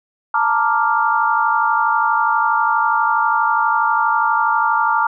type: chord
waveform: sine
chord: Bb major seventh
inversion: third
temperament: equal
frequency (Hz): 880 / 932.3 / 1174.7 / 1396.9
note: A5 / Bb5 / D6 / F6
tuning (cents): 0 / 0 / 0 / 0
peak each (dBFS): -19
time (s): 0.34-5.07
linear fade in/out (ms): 5
effects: none